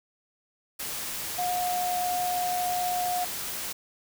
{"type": "tone in noise", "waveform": "sine", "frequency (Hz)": 720, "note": "F#5", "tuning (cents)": -47, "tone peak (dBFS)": -26, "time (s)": [1.38, 3.25], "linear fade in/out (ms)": 10, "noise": "white", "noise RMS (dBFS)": -34, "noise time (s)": [0.79, 3.73], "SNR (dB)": 5, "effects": []}